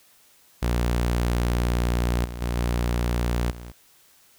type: tone with level steps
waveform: sawtooth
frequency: 59.6 Hz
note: A#1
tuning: 39 cents sharp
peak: -17 / -28 / -20 / -18 / -33 dBFS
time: 0.62-3.72 s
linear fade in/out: 10 ms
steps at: 2.25 / 2.41 / 2.57 / 3.51 s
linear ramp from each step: 2 ms
effects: white hiss -57 dBFS RMS until 4.38 s